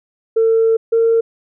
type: tone pair in turn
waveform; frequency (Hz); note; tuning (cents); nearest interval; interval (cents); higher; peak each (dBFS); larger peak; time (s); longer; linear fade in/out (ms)
sine; 450.2 / 456.5; A4 / A#4; +40 / -36; unison; 24; second; -9; neither; 0.36-0.77 / 0.92-1.21; first; 10
effects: tanh soft clip ceiling -6 dBFS